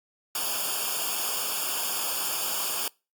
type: noise with comb filter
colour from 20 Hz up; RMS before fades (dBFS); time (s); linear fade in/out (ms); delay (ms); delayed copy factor
white; -29; 0.35-2.88; 2; 0.5; -0.95
effects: noise-tail reverb RT60 0.3 s tail -26 dB re dry + Opus 48 kbps